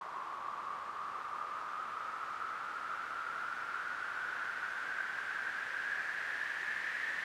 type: noise with low-pass filter sweep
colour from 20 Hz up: blue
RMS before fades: -40 dBFS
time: 0.01-7.24 s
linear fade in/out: 2 ms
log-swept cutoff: 1100 to 1800 Hz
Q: 9.2
effects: none